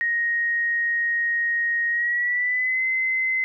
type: tone with pitch glide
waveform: sine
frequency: 1873 to 2054 Hz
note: A#6 to C7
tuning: +8 to -33 cents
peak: -20 dBFS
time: 0.01-3.44 s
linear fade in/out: 0 ms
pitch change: +159 cents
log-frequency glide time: 1.89-2.84 s
effects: none